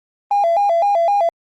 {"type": "tone with vibrato", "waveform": "triangle", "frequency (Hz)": 740, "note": "F#5", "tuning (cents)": 0, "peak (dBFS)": -9, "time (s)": [0.31, 1.29], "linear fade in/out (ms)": 2, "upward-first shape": "square", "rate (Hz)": 3.9, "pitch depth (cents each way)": 160, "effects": ["tanh soft clip ceiling -9 dBFS", "Opus 24 kbps"]}